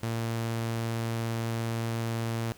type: tone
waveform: sawtooth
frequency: 114.7 Hz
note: A#2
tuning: 28 cents flat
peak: -25 dBFS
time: 0.03-2.52 s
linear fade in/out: 0 ms
effects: pink hiss -54 dBFS RMS until 2.57 s